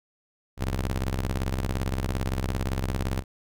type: ring-modulated tone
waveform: sawtooth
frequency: 65.41 Hz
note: C2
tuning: in tune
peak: -19 dBFS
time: 0.57-3.24 s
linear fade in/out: 50 ms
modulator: 23.9 Hz
effects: none